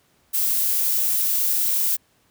violet noise with high-pass filter sweep, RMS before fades -21 dBFS, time 0.33-1.97 s, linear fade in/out 20 ms, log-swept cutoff 410 to 220 Hz, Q 1.6, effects pink hiss -62 dBFS RMS until 2.3 s + high-pass 60 Hz 12 dB/octave

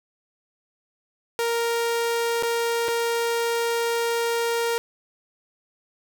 sawtooth tone with dropouts, 466.2 Hz, A#4, in tune, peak -18 dBFS, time 1.39-4.78 s, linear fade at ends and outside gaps 0 ms, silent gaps 2.425-2.433 / 2.882-2.886 s, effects none

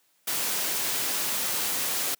white noise, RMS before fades -28 dBFS, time 0.27-2.15 s, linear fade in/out 10 ms, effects white hiss -67 dBFS RMS until 2.19 s + high-pass 150 Hz 12 dB/octave

